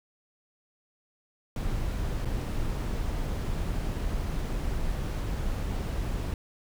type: noise with dropouts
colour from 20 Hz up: brown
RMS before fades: -30 dBFS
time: 1.56-6.34 s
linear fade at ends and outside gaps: 2 ms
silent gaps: 2.249-2.254 s
effects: none